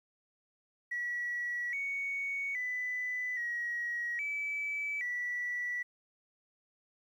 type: tone with pitch steps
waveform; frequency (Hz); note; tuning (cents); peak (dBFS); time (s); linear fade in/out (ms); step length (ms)
sine; 1933 / 2228 / 1995 / 1903 / 2302 / 1955; B6 / C#7 / B6 / A#6 / D7 / B6; -38 / +8 / +17 / +35 / -35 / -18; -32; 0.91-5.83; 10; 820
effects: tanh soft clip ceiling -28 dBFS + 11-bit